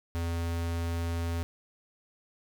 square tone, 84.3 Hz, E2, 39 cents sharp, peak -30 dBFS, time 0.15-1.43 s, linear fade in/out 0 ms, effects none

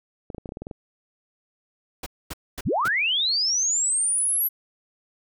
clicks, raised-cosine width 2 ms, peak -21 dBFS, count 10, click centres 0.302 / 0.347 / 0.382 / 0.458 / 0.491 / 0.521 / 0.571 / 0.62 / 0.669 / 0.712 s
pink noise bursts, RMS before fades -33 dBFS, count 4, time 2.03-2.882 s, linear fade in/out 5 ms, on 33 ms, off 240 ms
sine linear sweep, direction up, 30.95 to 11840 Hz, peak -20 dBFS, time 2.65-4.49 s, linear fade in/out 20 ms
effects none

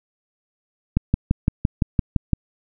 click train, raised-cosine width 5 ms, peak -4 dBFS, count 9, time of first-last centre 0.97-2.333 s, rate 5.87 Hz, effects none

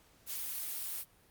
blue noise, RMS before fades -39 dBFS, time 0.26-1.05 s, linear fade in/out 50 ms, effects pink hiss -65 dBFS RMS until 1.3 s + Opus 48 kbps

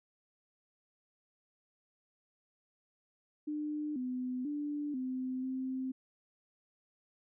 sine tone with pitch steps, 300 / 252.7 / 293.3 / 257.3 / 260.7 Hz, D4 / B3 / D4 / C4 / C4, +37 / +40 / -2 / -29 / -6 cents, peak -34 dBFS, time 3.47-5.92 s, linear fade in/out 10 ms, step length 490 ms, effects none

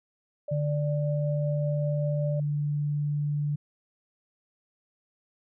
sine tone with tremolo, 587.3 Hz, D5, in tune, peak -30 dBFS, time 0.48-2.4 s, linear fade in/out 5 ms, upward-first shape triangle, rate 5.2 Hz, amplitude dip 25%
sine tone, 146.83 Hz, D3, in tune, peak -25 dBFS, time 0.51-3.56 s, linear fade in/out 10 ms
effects none

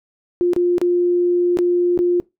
sine tone with dropouts, 352.5 Hz, F4, 16 cents sharp, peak -13 dBFS, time 0.41-2.2 s, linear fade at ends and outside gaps 0 ms, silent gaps 0.534-0.563 / 0.782-0.815 / 1.572-1.588 / 1.976-1.99 s, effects noise-tail reverb RT60 0.2 s tail -22 dB re dry

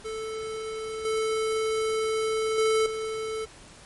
square tone with level steps, 439.5 Hz, A4, 2 cents flat, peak -32 / -25 / -21 / -30 dBFS, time 0.04-3.46 s, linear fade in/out 20 ms, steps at 1.05 / 2.58 / 2.86 s, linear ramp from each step 2 ms, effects pink hiss -49 dBFS RMS until 3.85 s + MP3 48 kbps

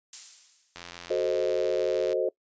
violet noise with exponential decay, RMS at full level -31 dBFS, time 0.13-1.01 s, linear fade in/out 2 ms, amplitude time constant 190 ms
click train, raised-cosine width 0.2 ms, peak -23 dBFS, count 120, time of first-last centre 0.76-2.129 s, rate 86.9 Hz
sine chord, F# diminished seventh, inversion none, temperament equal, 370 / 440 / 523.3 / 622.3 Hz, F#4 / A4 / C5 / Eb5, 0 / 0 / 0 / 0 cents, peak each -29 / -29 / -28 / -31 dBFS, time 1.1-2.29 s, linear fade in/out 5 ms
effects noise-tail reverb RT60 0.1 s tail -22 dB re dry + resampled to 16000 Hz

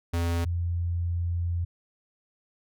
square / sine tone pair in turn, 85 / 86.19 Hz, F2 / F2, -46 / -22 cents, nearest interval unison, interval 24 cents, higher second, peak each -25 dBFS, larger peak neither, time 0.13-0.45 / 0.45-1.65 s, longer second, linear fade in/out 10 ms, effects none

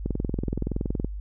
click train, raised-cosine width 3 ms, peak -14 dBFS, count 22, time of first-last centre 0.06-1.046 s, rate 21.3 Hz, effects added 50 Hz sine -31 dBFS peak until 1.2 s

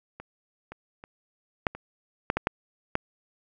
clicks, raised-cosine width 0.5 ms, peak -25 / -25 / -28 / -8 / -24 / -8 / -10 / -8 / -9 dBFS, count 9, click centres 0.2 / 0.72 / 1.039 / 1.668 / 1.75 / 2.301 / 2.37 / 2.471 / 2.954 s, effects none

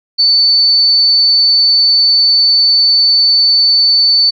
sine tone, 4510 Hz, C#8, 29 cents sharp, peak -6 dBFS, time 0.18-4.31 s, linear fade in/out 20 ms, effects none

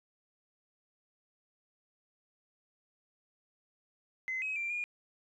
sine tone with pitch steps, 2051 / 2545 / 2362 / 2428 Hz, C7 / D#7 / D7 / D#7, -35 / +39 / +9 / -43 cents, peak -32 dBFS, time 4.28-4.84 s, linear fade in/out 0 ms, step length 140 ms, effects tanh soft clip ceiling -28 dBFS

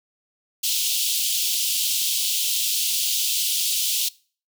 pink high-pass noise, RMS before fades -23 dBFS, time 0.63-4.09 s, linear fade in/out 10 ms, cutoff 2900 Hz, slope 48 dB/octave, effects noise-tail reverb RT60 0.4 s tail -22 dB re dry

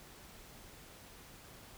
silence, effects pink hiss -55 dBFS RMS until 1.77 s

